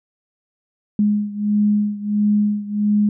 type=beating tone pair; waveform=sine; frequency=207.6 / 209.1 Hz; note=G#3 / G#3; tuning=0 / +12 cents; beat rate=1.5 Hz; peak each=-17 / -20 dBFS; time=0.99-3.09 s; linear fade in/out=2 ms; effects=none

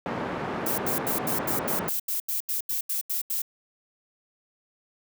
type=band-pass noise; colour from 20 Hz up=pink; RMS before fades=-31 dBFS; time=0.06-1.89 s; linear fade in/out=0 ms; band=190 to 1400 Hz; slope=12 dB/octave
type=noise bursts; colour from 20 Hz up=violet; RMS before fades=-28 dBFS; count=14; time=0.66-3.419 s; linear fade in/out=5 ms; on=120 ms; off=83 ms
effects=none

